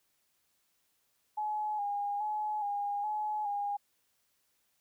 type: tone with vibrato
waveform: sine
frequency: 831 Hz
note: G#5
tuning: 1 cent sharp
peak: -31 dBFS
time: 1.37-3.77 s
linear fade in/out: 10 ms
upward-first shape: square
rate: 1.2 Hz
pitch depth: 36 cents each way
effects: white hiss -75 dBFS RMS until 4.8 s